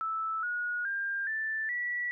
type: tone with pitch steps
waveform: sine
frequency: 1314 / 1449.6 / 1599.1 / 1764.1 / 1946.2 Hz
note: E6 / F#6 / G6 / A6 / B6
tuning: -6 / -36 / +34 / +4 / -26 cents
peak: -30 dBFS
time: 0.01-2.11 s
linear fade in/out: 0 ms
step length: 420 ms
effects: none